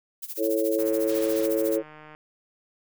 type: noise with tremolo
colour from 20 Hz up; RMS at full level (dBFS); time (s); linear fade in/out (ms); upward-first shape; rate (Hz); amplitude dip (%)
violet; -33; 0.22-1.78; 10; sine; 14; 85
type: chord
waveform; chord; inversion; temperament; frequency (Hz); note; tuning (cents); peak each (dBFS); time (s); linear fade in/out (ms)
sine; A major; second; just; 330 / 440 / 550; E4 / A4 / C#5; +2 / 0 / -14; -26; 0.37-1.83; 50
type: click train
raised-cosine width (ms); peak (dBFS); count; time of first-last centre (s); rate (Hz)
0.5; -31; 209; 0.79-2.149; 153
type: low-pass noise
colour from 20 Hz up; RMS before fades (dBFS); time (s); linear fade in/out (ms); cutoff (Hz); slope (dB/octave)
white; -43; 1.09-1.46; 0; 5600; 12
effects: none